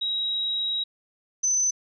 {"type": "tone pair in turn", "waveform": "sine", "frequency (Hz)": [3832, 6083], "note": ["A#7", "F#8"], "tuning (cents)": [47, 47], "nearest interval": "minor sixth", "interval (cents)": 800, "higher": "second", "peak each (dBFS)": [-24, -20], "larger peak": "second", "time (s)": [[0.01, 0.84], [1.43, 1.71]], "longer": "first", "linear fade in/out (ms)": 10, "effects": []}